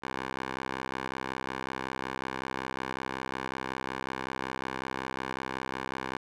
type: tone with band-pass filter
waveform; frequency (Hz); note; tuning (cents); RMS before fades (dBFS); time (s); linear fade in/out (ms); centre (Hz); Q
10% pulse; 65.41; C2; 0; -36; 0.02-6.18; 20; 1300; 0.85
effects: none